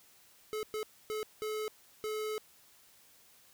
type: tone bursts at uneven times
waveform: square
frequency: 430 Hz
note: A4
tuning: 40 cents flat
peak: -35 dBFS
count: 5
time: 0.53-0.63 / 0.74-0.83 / 1.1-1.23 / 1.42-1.68 / 2.04-2.38 s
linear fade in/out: 0 ms
effects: white hiss -62 dBFS RMS until 3.53 s